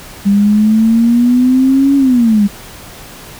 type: exponential two-way sweep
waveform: sine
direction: up then down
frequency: 198 to 280.2 to 198 Hz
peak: -6 dBFS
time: 0.25-2.48 s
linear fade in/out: 20 ms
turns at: 1.96 s
effects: pink hiss -33 dBFS RMS until 3.39 s